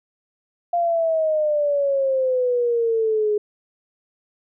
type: exponential sweep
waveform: sine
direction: down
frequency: 698.5 to 415.3 Hz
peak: -17 dBFS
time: 0.73-3.38 s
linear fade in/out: 5 ms
effects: none